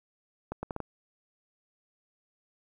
accelerating click train, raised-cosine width 1 ms, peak -20 dBFS, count 5, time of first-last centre 0.52-0.803 s, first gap 110 ms, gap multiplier 0.71, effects 10-bit

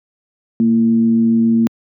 sine tone with frequency modulation, 228.7 Hz, A#3, 33 cents flat, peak -9 dBFS, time 0.6-1.67 s, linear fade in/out 0 ms, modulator 107 Hz, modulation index 0.35, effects high-pass 150 Hz 12 dB/octave

